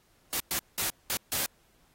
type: noise bursts at uneven times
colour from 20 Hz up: white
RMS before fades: -30 dBFS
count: 5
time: 0.33-0.4 / 0.51-0.59 / 0.78-0.9 / 1.1-1.17 / 1.32-1.46 s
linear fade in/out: 0 ms
effects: pink hiss -66 dBFS RMS until 1.94 s + AAC 48 kbps